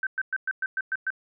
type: tone bursts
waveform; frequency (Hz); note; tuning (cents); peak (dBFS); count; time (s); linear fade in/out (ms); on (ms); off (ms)
sine; 1544; G6; -27; -24; 8; 0.03-1.104; 2; 38; 110
effects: none